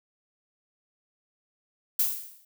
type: noise with exponential decay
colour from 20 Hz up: violet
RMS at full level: -21 dBFS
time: 1.99-2.45 s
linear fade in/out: 5 ms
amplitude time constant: 99 ms
effects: none